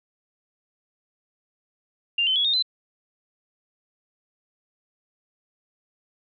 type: tone with pitch steps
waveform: sine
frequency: 2794 / 3065 / 3361 / 3687 / 4044 Hz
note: F7 / G7 / G#7 / A#7 / B7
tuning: 0 / -40 / +20 / -20 / +40 cents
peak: -19 dBFS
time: 2.18-2.625 s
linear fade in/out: 5 ms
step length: 89 ms
effects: none